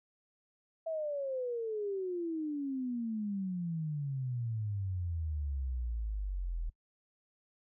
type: exponential sweep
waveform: sine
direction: down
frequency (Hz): 659.3 to 39.48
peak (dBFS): -33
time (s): 0.86-6.7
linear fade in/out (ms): 10
effects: noise-tail reverb RT60 0.1 s tail -23 dB re dry